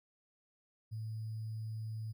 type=tone with sample-and-hold; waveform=sine; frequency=110 Hz; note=A2; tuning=in tune; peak=-38 dBFS; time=0.91-2.13 s; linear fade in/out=20 ms; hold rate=4900 Hz; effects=none